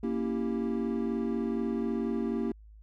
triangle chord, A# diminished seventh, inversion none, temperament equal, 233.1 / 277.2 / 329.6 / 392 Hz, A#3 / C#4 / E4 / G4, 0 / 0 / 0 / 0 cents, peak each -29 / -34 / -34 / -33 dBFS, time 0.03-2.52 s, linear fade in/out 5 ms, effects added 53 Hz sine -49 dBFS peak until 2.82 s

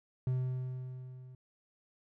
triangle tone with level ramp, 127.9 Hz, C3, 39 cents flat, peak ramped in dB -26 to -47 dBFS, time 0.27-1.35 s, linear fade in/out 2 ms, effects none

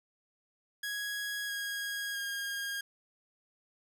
sawtooth tone with pitch steps, 1661.2 / 1642.1 / 1623.3 Hz, G#6 / G#6 / G#6, 0 / -20 / -40 cents, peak -31 dBFS, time 0.83-2.81 s, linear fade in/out 5 ms, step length 660 ms, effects none

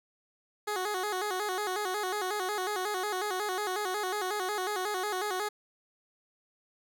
15% pulse tone with vibrato, 393.1 Hz, G4, 5 cents sharp, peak -24 dBFS, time 0.67-5.49 s, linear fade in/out 10 ms, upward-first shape square, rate 5.5 Hz, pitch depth 110 cents each way, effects none

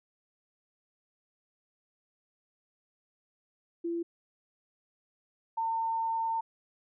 sine tone pair in turn, 338.9 / 904.8 Hz, E4 / A5, +48 / +48 cents, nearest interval octave + perfect fourth, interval 1700 cents, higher second, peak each -30 / -28 dBFS, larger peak second, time 3.84-4.03 / 5.57-6.41 s, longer second, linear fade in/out 10 ms, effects none

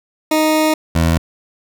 20% pulse tone pair in turn, 311.1 / 82.4 Hz, D#4 / E2, 0 / 0 cents, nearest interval octave + major seventh, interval 2300 cents, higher first, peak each -7 dBFS, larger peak neither, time 0.31-0.74 / 0.95-1.18 s, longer first, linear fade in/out 5 ms, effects none

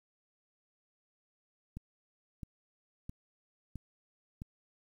click train, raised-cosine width 5 ms, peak -29 dBFS, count 5, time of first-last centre 1.77-4.419 s, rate 1.51 Hz, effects 10-bit

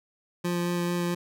25% pulse tone with vibrato, 174.61 Hz, F3, in tune, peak -22 dBFS, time 0.44-1.15 s, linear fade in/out 10 ms, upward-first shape sine, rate 4.5 Hz, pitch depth 9 cents each way, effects none

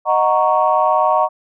sine chord, D# minor seventh, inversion none, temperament equal with one note detuned, 619.4 / 740 / 932.3 / 1108.7 Hz, D#5 / F#5 / A#5 / C#6, -8 / 0 / 0 / 0 cents, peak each -17 dBFS, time 0.05-1.29 s, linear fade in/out 50 ms, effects tanh soft clip ceiling -1 dBFS

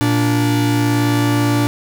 45% pulse tone pair together, 116.54 / 291.2 Hz, A#2 / D4, 0 / -15 cents, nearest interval octave + major third, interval 1585 cents, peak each -16 dBFS, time 0.01-1.67 s, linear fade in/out 0 ms, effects none

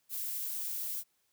violet noise, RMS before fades -37 dBFS, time 0.09-1.04 s, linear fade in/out 50 ms, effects white hiss -75 dBFS RMS until 1.32 s

